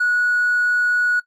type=tone; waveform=triangle; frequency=1463 Hz; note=F#6; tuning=20 cents flat; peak=-12 dBFS; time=0-1.2 s; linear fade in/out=10 ms; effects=noise-tail reverb RT60 0.1 s tail -20 dB re dry + tanh soft clip ceiling -12 dBFS